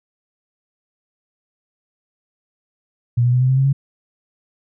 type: tone with pitch steps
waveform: sine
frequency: 119.9 / 122.7 / 125.57 / 128.51 / 131.51 / 134.58 / 137.73 Hz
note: A#2 / B2 / B2 / C3 / C3 / C3 / C#3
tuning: +49 / -11 / +29 / -31 / +9 / +49 / -11 cents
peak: -12 dBFS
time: 3.17-3.73 s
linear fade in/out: 10 ms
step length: 80 ms
effects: none